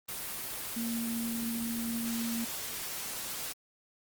sine tone in noise, 231.4 Hz, A#3, 13 cents flat, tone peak -32 dBFS, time 0.76-2.45 s, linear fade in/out 10 ms, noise white, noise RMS -38 dBFS, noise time 0.08-3.53 s, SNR +3 dB, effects Opus 24 kbps

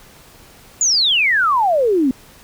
sine exponential sweep, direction down, 7090 to 246.9 Hz, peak -12 dBFS, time 0.81-2.11 s, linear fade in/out 2 ms, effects pink hiss -45 dBFS RMS until 2.43 s

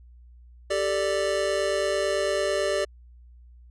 square chord, G suspended second, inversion none, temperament just, 392 / 441 / 588 Hz, G4 / A4 / D5, 0 / +4 / +2 cents, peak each -29 / -32 / -26 dBFS, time 0.7-2.85 s, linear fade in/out 10 ms, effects added 60 Hz sine -47 dBFS peak until 3.7 s + resampled to 22050 Hz

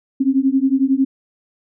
sine beating tone pair, 262.7 / 273.7 Hz, C4 / C#4, +7 / -22 cents, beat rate 11 Hz, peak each -16 dBFS, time 0.2-1.05 s, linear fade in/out 10 ms, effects none

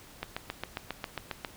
click train, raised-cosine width 0.3 ms, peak -17 dBFS, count 10, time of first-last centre 0.23-1.448 s, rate 7.39 Hz, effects pink hiss -52 dBFS RMS until 1.56 s

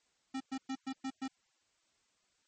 square tone bursts, 265.3 Hz, C4, 24 cents sharp, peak -36 dBFS, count 6, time 0.34-1.28 s, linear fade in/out 10 ms, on 65 ms, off 110 ms, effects white hiss -75 dBFS RMS until 2.47 s + MP3 32 kbps

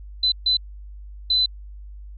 sine tone bursts at uneven times, 4022 Hz, B7, 31 cents sharp, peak -16 dBFS, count 3, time 0.23-0.32 / 0.46-0.57 / 1.3-1.46 s, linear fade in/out 5 ms, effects added 50 Hz sine -36 dBFS peak until 2.17 s

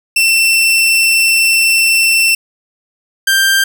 sawtooth tone pair in turn, 2688 / 1579.9 Hz, E7 / G6, +33 / +13 cents, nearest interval major sixth, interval 920 cents, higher first, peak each -5 dBFS, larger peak neither, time 0.16-2.35 / 3.27-3.64 s, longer first, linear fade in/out 5 ms, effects none

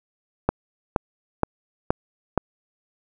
click train, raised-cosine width 1 ms, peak -4 dBFS, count 5, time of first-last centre 0.49-2.377 s, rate 2.12 Hz, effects none

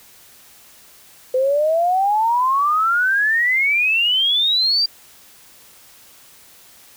sine exponential sweep, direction up, 505 to 4772 Hz, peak -14 dBFS, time 1.34-4.86 s, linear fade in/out 5 ms, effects white hiss -47 dBFS RMS until 6.96 s

